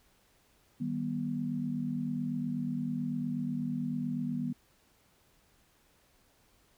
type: chord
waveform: sine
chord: Eb augmented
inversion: none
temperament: just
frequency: 155.56 / 194.45 / 243.1 Hz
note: Eb3 / G3 / B3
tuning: 0 / -14 / -27 cents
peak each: -37 / -38 / -33 dBFS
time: 0.8-4.53 s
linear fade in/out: 10 ms
effects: pink hiss -67 dBFS RMS until 6.77 s